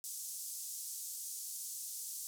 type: band-pass noise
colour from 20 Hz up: pink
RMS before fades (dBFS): -44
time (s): 0.04-2.27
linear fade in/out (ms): 0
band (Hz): 6100 to 14000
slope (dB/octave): 24
effects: none